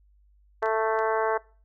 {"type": "harmonic tone", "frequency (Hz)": 220.9, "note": "A3", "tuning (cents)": 7, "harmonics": [2, 3, 4, 5, 6, 7, 8, 9], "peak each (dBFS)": [-26, -28, -29, -31, -36, -34, -40, -42], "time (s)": [0.62, 1.38], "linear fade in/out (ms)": 10}
{"type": "clicks", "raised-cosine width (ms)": 0.2, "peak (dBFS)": -29, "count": 3, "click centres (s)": [0.628, 0.659, 0.99]}
{"effects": ["noise-tail reverb RT60 0.4 s tail -23 dB re dry", "added 50 Hz sine -57 dBFS peak until 1.64 s"]}